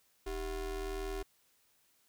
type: ring-modulated tone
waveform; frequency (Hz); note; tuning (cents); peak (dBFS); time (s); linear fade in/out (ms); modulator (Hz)
square; 174.4; F3; -2; -34; 0.26-1.23; 10; 215
effects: white hiss -71 dBFS RMS until 2.08 s